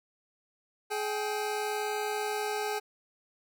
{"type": "tone pair together", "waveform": "25% pulse", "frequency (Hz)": [422.1, 784], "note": ["G#4", "G5"], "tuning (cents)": [28, 0], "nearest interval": "major seventh", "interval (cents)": 1072, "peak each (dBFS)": [-28, -32], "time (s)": [0.9, 2.8], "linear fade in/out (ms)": 20, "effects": []}